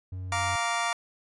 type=tone; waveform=triangle; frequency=92.5 Hz; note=F#2; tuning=in tune; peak=-31 dBFS; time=0.12-0.56 s; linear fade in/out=5 ms
type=chord; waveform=25% pulse; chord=Bb major; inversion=second; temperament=just; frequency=699.2 / 932.3 / 1165.4 Hz; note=F5 / Bb5 / D6; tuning=+2 / 0 / -14 cents; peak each=-27 dBFS; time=0.32-0.93 s; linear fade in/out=2 ms
effects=resampled to 24000 Hz